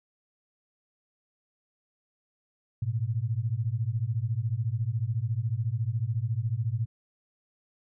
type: beating tone pair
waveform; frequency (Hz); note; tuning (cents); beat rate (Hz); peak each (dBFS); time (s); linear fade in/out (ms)
sine; 106.8 / 120.8; G#2 / B2; +49 / -38; 14; -29; 2.82-6.86; 5
effects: none